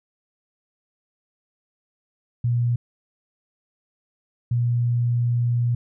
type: tone pair in turn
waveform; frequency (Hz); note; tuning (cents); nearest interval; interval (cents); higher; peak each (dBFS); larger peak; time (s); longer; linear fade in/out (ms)
sine; 120 / 120; B2 / B2; -49 / -49; unison; 0; neither; -18 / -18; neither; 2.44-2.76 / 4.51-5.75; second; 5
effects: none